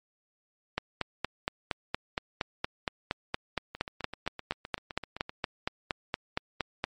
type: two click trains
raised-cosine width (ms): 0.3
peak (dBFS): -22 / -12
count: 13 / 27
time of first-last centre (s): 3.75-5.294 / 0.78-6.841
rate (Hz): 7.77 / 4.29
effects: MP3 48 kbps